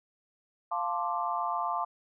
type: chord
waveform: sine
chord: D minor seventh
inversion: first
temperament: equal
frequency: 698.5 / 880 / 1046.5 / 1174.7 Hz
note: F5 / A5 / C6 / D6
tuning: 0 / 0 / 0 / 0 cents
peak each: -34 dBFS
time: 0.71-1.85 s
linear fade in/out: 10 ms
effects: none